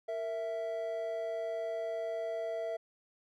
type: tone pair together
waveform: triangle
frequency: 460.9 / 659.3 Hz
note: A#4 / E5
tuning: -20 / 0 cents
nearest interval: tritone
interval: 620 cents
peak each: -38 / -33 dBFS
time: 0.08-2.77 s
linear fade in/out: 10 ms
effects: none